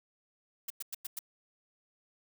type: noise bursts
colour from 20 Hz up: blue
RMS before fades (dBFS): -38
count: 5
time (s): 0.68-1.191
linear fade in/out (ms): 5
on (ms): 23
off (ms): 99
effects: none